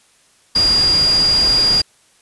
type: tone in noise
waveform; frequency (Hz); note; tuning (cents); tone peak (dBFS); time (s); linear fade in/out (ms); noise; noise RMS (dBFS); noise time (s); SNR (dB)
sine; 4827; D8; +47; -11; 0.55-1.82; 10; pink; -24; 0.55-1.82; +10
effects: white hiss -54 dBFS RMS until 2.21 s + resampled to 24000 Hz